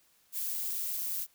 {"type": "noise with amplitude modulation", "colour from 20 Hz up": "violet", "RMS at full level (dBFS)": -32, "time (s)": [0.32, 1.27], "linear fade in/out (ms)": 50, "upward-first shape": "sine", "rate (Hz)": 179, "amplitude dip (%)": 55, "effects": ["white hiss -67 dBFS RMS until 1.34 s"]}